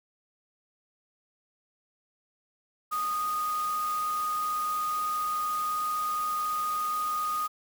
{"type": "tone in noise", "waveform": "sine", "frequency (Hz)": 1237, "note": "D#6", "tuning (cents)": -10, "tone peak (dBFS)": -27, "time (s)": [2.91, 7.48], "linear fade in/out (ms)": 20, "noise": "white", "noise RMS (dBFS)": -42, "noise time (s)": [2.91, 7.48], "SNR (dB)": 12, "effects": []}